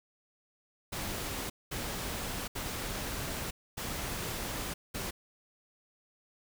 pink noise bursts at uneven times, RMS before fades -37 dBFS, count 5, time 0.92-1.5 / 1.71-2.48 / 2.55-3.51 / 3.77-4.74 / 4.94-5.11 s, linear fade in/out 10 ms, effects none

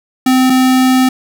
square tone pair in turn, 258 / 258 Hz, C4 / C4, -24 / -24 cents, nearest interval unison, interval 0 cents, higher neither, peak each -8 dBFS, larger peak neither, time 0.26-0.5 / 0.5-1.09 s, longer second, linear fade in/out 5 ms, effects none

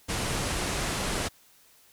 pink low-pass noise, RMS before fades -30 dBFS, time 0.08-1.29 s, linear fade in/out 20 ms, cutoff 11000 Hz, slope 48 dB/octave, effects white hiss -59 dBFS RMS until 1.92 s

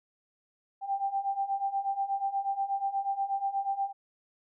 sine beating tone pair, 783 / 791.3 Hz, G5 / G5, -2 / +16 cents, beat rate 8.3 Hz, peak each -33 / -30 dBFS, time 0.81-3.93 s, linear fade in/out 50 ms, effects none

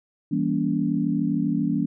sine chord, E diminished seventh, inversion none, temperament just, 164.81 / 197.78 / 237.3 / 284.8 Hz, E3 / G3 / Bb3 / Db4, 0 / +16 / +31 / +47 cents, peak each -27 / -27 / -26 / -25 dBFS, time 0.31-1.86 s, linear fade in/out 10 ms, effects none

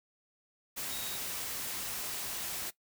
sine tone in noise, 3782 Hz, A#7, 24 cents sharp, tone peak -45 dBFS, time 0.9-1.18 s, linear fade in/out 20 ms, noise white, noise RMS -38 dBFS, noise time 0.76-2.71 s, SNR -10 dB, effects noise-tail reverb RT60 0.1 s tail -18 dB re dry

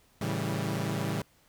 sawtooth chord, A dominant seventh, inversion none, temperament equal with one note detuned, 110 / 138.59 / 162.45 / 196 Hz, A2 / C#3 / E3 / G3, 0 / 0 / -25 / 0 cents, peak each -31 dBFS, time 0.21-1.22 s, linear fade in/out 5 ms, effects pink hiss -64 dBFS RMS until 1.48 s

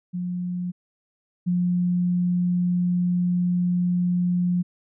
sine tone pair in turn, 178.5 / 177.73 Hz, F3 / F3, +38 / +31 cents, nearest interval unison, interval 7 cents, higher first, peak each -25 / -19 dBFS, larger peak second, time 0.13-0.72 / 1.46-4.63 s, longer second, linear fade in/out 20 ms, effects none

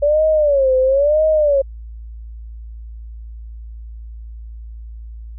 sine tone with vibrato, 569 Hz, C#5, 45 cents sharp, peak -11 dBFS, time 0.02-1.62 s, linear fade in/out 10 ms, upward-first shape sine, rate 1 Hz, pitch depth 170 cents each way, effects added 56 Hz sine -30 dBFS peak until 5.38 s

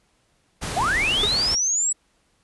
pink noise, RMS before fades -29 dBFS, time 0.61-1.56 s, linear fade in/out 20 ms
sine linear sweep, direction up, 627 to 7902 Hz, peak -19 dBFS, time 0.76-1.93 s, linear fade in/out 10 ms
square tone with exponential decay, 415.2 Hz, G#4, in tune, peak -20 dBFS, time 1.23-1.31 s, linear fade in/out 5 ms, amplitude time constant 16 ms
effects pink hiss -65 dBFS RMS until 2.43 s + resampled to 24000 Hz

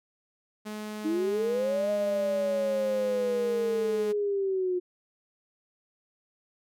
sawtooth tone with pitch glide, 212.5 to 207.8 Hz, G#3 to G#3, +40 to +1 cents, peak -31 dBFS, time 0.65-4.13 s, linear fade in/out 20 ms, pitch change -39 cents, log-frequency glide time 1.06-1.27 s
sine linear two-way sweep, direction up then down, 302.4 to 620 to 356.8 Hz, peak -25 dBFS, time 1.04-4.8 s, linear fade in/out 20 ms, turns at 1.9 s
effects none

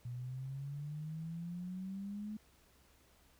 sine exponential sweep, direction up, 120 to 215.5 Hz, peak -40 dBFS, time 0.05-2.37 s, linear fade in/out 5 ms, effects added 66 Hz sine -70 dBFS peak until 3.39 s + pink hiss -68 dBFS RMS until 3.39 s

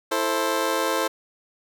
20% pulse chord, A minor, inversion second, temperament just, 330 / 440 / 528 Hz, E4 / A4 / C5, +2 / 0 / +16 cents, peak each -23 / -22 / -20 dBFS, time 0.11-1.08 s, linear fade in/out 10 ms, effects none

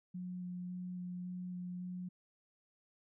sine tone with vibrato, 180 Hz, F#3, 47 cents flat, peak -40 dBFS, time 0.14-2.09 s, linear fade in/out 10 ms, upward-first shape square, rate 1.8 Hz, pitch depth 8 cents each way, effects none

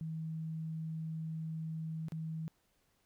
sine tone with dropouts, 160 Hz, D#3, 49 cents sharp, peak -37 dBFS, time 0.01-2.48 s, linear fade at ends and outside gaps 0 ms, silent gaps 2.084-2.121 s, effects pink hiss -75 dBFS RMS until 3.05 s

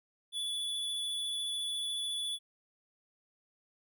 square tone with vibrato, 3438 Hz, A7, 41 cents flat, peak -34 dBFS, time 0.32-2.39 s, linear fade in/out 50 ms, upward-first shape sine, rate 14 Hz, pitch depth 12 cents each way, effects none

